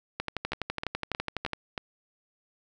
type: two click trains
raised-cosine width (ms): 0.3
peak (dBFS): -16 / -14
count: 5 / 17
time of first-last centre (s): 0.52-1.778 / 0.2-1.533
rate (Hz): 3.18 / 12
effects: none